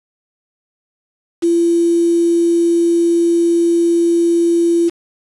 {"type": "tone with quantisation", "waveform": "sine", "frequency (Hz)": 339.7, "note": "F4", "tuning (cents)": -48, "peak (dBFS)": -10, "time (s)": [1.42, 4.9], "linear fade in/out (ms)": 20, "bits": 5, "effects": ["resampled to 24000 Hz"]}